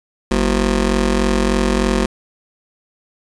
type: ring-modulated tone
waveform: 20% pulse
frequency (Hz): 142.5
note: C#3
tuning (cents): +48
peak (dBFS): -6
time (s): 0.31-2.06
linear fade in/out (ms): 5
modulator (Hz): 92.9
effects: resampled to 22050 Hz